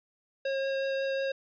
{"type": "tone with vibrato", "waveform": "square", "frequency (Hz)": 541, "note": "C#5", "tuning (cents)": -42, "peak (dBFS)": -29, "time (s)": [0.45, 1.32], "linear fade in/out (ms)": 5, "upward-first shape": "triangle", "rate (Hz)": 5.5, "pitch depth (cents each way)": 9, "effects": ["resampled to 11025 Hz"]}